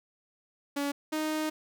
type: tone pair in turn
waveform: sawtooth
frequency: 283.9 / 310.1 Hz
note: C#4 / D#4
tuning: +41 / -6 cents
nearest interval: major second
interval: 153 cents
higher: second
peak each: -25 dBFS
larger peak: neither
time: 0.76-0.92 / 1.12-1.5 s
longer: second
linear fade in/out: 10 ms
effects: none